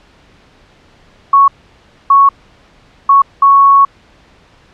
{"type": "tone bursts at uneven times", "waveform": "sine", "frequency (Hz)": 1108.7, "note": "C#6", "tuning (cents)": 0, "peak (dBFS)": -3, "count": 4, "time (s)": [[1.33, 1.48], [2.1, 2.29], [3.09, 3.22], [3.42, 3.85]], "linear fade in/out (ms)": 5, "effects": ["pink hiss -46 dBFS RMS until 4.73 s", "low-pass 4000 Hz 12 dB/octave"]}